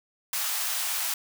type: high-pass noise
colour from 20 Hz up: white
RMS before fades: -29 dBFS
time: 0.33-1.14 s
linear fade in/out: 2 ms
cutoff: 730 Hz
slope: 24 dB/octave
effects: none